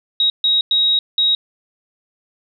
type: tone bursts at uneven times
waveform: sine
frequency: 3800 Hz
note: A#7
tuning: 33 cents sharp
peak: -12 dBFS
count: 4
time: 0.2-0.3 / 0.44-0.61 / 0.71-0.99 / 1.18-1.35 s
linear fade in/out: 2 ms
effects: none